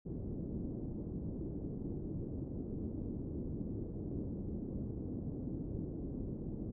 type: low-pass noise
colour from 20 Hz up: white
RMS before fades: -41 dBFS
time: 0.05-6.72 s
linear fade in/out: 20 ms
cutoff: 330 Hz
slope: 24 dB/octave
effects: none